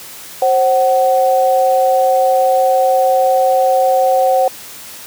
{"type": "tone pair together", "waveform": "sine", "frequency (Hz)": [530.3, 750], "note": ["C5", "F#5"], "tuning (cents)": [23, 23], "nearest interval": "tritone", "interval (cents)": 600, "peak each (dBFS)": -12, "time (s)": [0.42, 4.48], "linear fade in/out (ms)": 2, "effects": ["white hiss -33 dBFS RMS until 5.06 s", "high-pass 80 Hz 12 dB/octave"]}